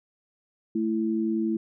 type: tone pair together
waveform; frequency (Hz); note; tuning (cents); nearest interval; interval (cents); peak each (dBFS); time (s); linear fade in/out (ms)
sine; 220.2 / 331.4; A3 / E4; +2 / +9; perfect fifth; 707; -26; 0.75-1.57; 5
effects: none